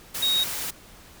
sine tone in noise, 3774 Hz, A#7, 21 cents sharp, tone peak -20 dBFS, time 0.22-0.44 s, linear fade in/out 10 ms, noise white, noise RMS -31 dBFS, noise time 0.14-0.71 s, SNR +8 dB, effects pink hiss -49 dBFS RMS until 1.2 s

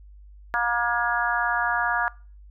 harmonic tone, 237.8 Hz, A#3, 35 cents sharp, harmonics 3 / 4 / 5 / 6 / 7, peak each -29 / -27 / -29 / -26 / -26 dBFS, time 0.54-2.08 s, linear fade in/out 0 ms, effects noise-tail reverb RT60 0.4 s tail -24 dB re dry + added 50 Hz sine -44 dBFS peak until 2.5 s

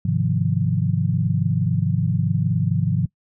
sine chord, F minor seventh, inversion first, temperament equal, 103.83 / 130.81 / 155.56 / 174.61 Hz, Ab2 / C3 / Eb3 / F3, 0 / 0 / 0 / 0 cents, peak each -23 dBFS, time 0.05-3.06 s, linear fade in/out 5 ms, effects noise-tail reverb RT60 0.1 s tail -22 dB re dry

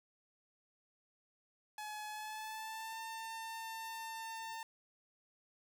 sawtooth tone with pitch glide, 849 to 899.5 Hz, G#5 to A5, +38 to +38 cents, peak -39 dBFS, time 1.78-4.63 s, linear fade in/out 2 ms, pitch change +100 cents, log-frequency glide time 2.09-3.01 s, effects none

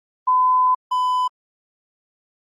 sine / triangle tone pair in turn, 1012 / 1004.4 Hz, B5 / B5, +42 / +29 cents, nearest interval unison, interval 13 cents, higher first, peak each -13 / -15 dBFS, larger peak first, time 0.27-0.75 / 0.91-1.28 s, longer first, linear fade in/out 10 ms, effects Opus 32 kbps

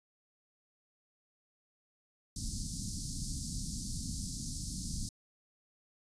pink band-stop noise, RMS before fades -38 dBFS, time 2.36-5.09 s, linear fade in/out 2 ms, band 260 to 4500 Hz, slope 48 dB/octave, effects resampled to 22050 Hz

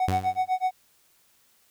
triangle tone with tremolo, 744 Hz, F#5, 9 cents sharp, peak -18 dBFS, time 0-0.71 s, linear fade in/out 2 ms, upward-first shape sine, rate 8 Hz, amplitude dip 100%
sawtooth tone with exponential decay, 94.1 Hz, F#2, 30 cents sharp, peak -18 dBFS, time 0.08-0.49 s, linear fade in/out 0 ms, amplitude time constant 87 ms
effects white hiss -63 dBFS RMS until 1.7 s

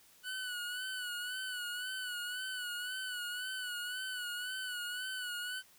25% pulse tone with vibrato, 1480 Hz, F#6, in tune, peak -34 dBFS, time 0.23-5.63 s, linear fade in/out 50 ms, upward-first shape sine, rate 1.9 Hz, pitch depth 54 cents each way, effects white hiss -63 dBFS RMS until 5.78 s

